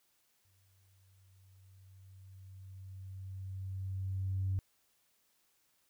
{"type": "tone with exponential growth", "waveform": "sine", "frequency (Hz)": 95.3, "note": "G2", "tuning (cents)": -48, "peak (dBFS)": -29, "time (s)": [0.45, 4.59], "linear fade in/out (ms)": 0, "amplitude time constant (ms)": 900, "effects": ["tanh soft clip ceiling -26 dBFS", "white hiss -74 dBFS RMS until 5.89 s"]}